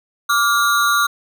square ring-modulated tone, 1286 Hz, E6, 43 cents flat, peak -11 dBFS, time 0.29-1.07 s, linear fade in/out 10 ms, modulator 120 Hz, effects none

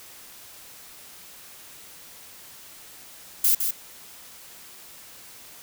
violet noise with echo, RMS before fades -19 dBFS, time 3.44-3.55 s, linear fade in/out 5 ms, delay 160 ms, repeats 1, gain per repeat -6 dB, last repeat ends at 3.71 s, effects white hiss -46 dBFS RMS until 5.62 s

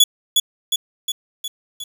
sawtooth tone with echo, 3400 Hz, G#7, 40 cents sharp, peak -5 dBFS, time 0-0.04 s, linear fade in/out 5 ms, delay 360 ms, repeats 5, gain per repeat -4 dB, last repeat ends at 1.84 s, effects 7-bit

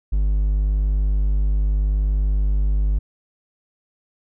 triangle tone, 50.4 Hz, G1, 49 cents sharp, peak -14 dBFS, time 0.12-2.99 s, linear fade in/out 10 ms, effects none

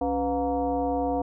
sine tone with frequency modulation, 496.8 Hz, B4, 10 cents sharp, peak -23 dBFS, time 0.01-1.22 s, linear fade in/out 5 ms, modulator 217 Hz, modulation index 1.5, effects none

